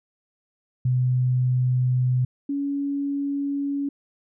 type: tone pair in turn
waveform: sine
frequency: 126.4 / 281.6 Hz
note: B2 / C#4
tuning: +41 / +27 cents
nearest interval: octave + major second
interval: 1386 cents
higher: second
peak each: -18 / -23 dBFS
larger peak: first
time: 0.85-2.25 / 2.49-3.89 s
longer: neither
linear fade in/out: 5 ms
effects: none